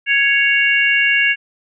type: harmonic tone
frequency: 555 Hz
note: C#5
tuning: 2 cents sharp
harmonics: 3 / 4 / 5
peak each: -16 / -16 / -16 dBFS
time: 0.06-1.36 s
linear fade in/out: 50 ms
effects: none